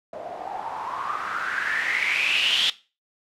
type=noise with low-pass filter sweep; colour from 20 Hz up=blue; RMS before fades=-26 dBFS; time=0.13-2.7 s; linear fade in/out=2 ms; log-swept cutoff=600 to 3400 Hz; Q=7.8; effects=noise-tail reverb RT60 0.3 s tail -17 dB re dry